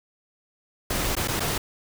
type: noise with dropouts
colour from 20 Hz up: pink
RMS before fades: -26 dBFS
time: 0.9-1.58 s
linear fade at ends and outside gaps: 5 ms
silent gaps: 1.153-1.166 / 1.276-1.282 / 1.397-1.403 s
effects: none